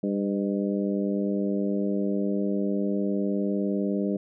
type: harmonic tone with a mistuned harmonic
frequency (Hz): 99.8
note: G2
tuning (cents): +32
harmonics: 2 / 3 / 4 / 5 / 6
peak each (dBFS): -26 / -30 / -32 / -34 / -36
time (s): 0.03-4.17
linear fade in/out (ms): 5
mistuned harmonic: 6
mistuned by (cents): +31
effects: none

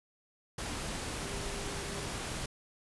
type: tone in noise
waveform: sine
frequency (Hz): 400.7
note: G4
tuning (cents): +38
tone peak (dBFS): -45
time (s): 1.21-2.07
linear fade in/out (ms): 5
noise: pink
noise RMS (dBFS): -38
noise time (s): 0.58-2.46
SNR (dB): -10
effects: resampled to 24000 Hz

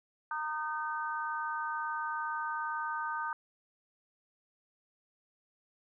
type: harmonic tone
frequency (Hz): 306.9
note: D#4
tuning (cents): -24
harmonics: 3 / 4 / 5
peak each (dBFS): -37 / -37 / -38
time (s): 0.31-3.33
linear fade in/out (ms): 2
effects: none

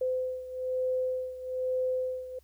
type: beating tone pair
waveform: sine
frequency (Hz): 511 / 512.1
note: C5 / C5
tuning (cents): -41 / -37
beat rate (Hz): 1.1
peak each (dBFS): -30 / -34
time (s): 0.01-2.39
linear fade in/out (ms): 5
effects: added 67 Hz sine -60 dBFS peak until 2.43 s + white hiss -69 dBFS RMS until 2.43 s

